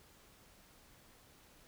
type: silence
effects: pink hiss -63 dBFS RMS until 1.67 s